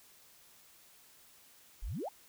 sine exponential sweep, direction up, 30.29 to 932.3 Hz, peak -36 dBFS, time 1.82-2.09 s, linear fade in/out 10 ms, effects white hiss -61 dBFS RMS until 2.28 s

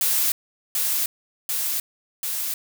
blue noise with echo, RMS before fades -21 dBFS, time 0.01-0.32 s, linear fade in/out 2 ms, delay 740 ms, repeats 3, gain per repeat -2 dB, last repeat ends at 2.54 s, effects none

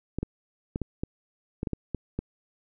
clicks, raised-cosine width 3 ms, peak -16 dBFS, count 10, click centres 0.186 / 0.23 / 0.759 / 0.817 / 1.035 / 1.631 / 1.672 / 1.733 / 1.947 / 2.19 s, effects none

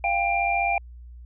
sine tone cluster, 696 / 791 / 2381 Hz, F5 / G5 / D7, -6 / +15 / +23 cents, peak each -25 dBFS, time 0.04-0.78 s, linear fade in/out 2 ms, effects added 60 Hz sine -40 dBFS peak until 1.25 s

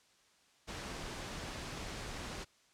pink noise, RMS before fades -43 dBFS, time 0.67-2.45 s, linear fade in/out 20 ms, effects white hiss -68 dBFS RMS until 2.73 s + low-pass 7000 Hz 12 dB/octave

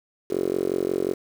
5% pulse tone with band-pass filter, 45.6 Hz, F#1, 24 cents flat, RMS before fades -25 dBFS, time 0.3-1.14 s, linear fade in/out 10 ms, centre 390 Hz, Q 5, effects 7-bit

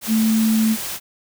sine tone in noise, 221 Hz, A3, 8 cents sharp, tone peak -14 dBFS, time 0.07-0.77 s, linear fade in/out 50 ms, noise white, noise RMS -28 dBFS, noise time 0.01-1 s, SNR +11 dB, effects none

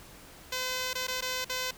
5% pulse tone with dropouts, 510 Hz, C5, 44 cents flat, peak -19 dBFS, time 0.52-1.71 s, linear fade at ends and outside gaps 5 ms, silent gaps 0.933-0.952 / 1.07-1.081 / 1.209-1.222 / 1.446-1.495 s, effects pink hiss -51 dBFS RMS until 1.77 s

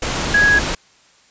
sine tone in noise, 1661.2 Hz, G#6, in tune, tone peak -10 dBFS, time 0.34-0.59 s, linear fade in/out 5 ms, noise pink, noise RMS -21 dBFS, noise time 0.02-0.75 s, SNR +8 dB, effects white hiss -52 dBFS RMS until 1.3 s + resampled to 16000 Hz

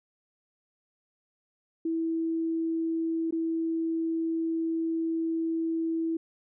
sine tone with dropouts, 327.2 Hz, E4, 13 cents flat, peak -26 dBFS, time 1.85-6.17 s, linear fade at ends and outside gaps 5 ms, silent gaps 3.309-3.324 s, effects none

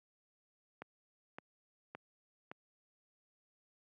click train, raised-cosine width 0.5 ms, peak -30 dBFS, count 4, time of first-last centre 0.82-2.515 s, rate 1.77 Hz, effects high-pass 150 Hz 12 dB/octave

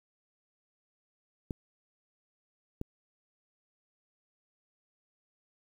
clicks, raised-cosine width 3 ms, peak -22 dBFS, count 2, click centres 1.508 / 2.814 s, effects 9-bit

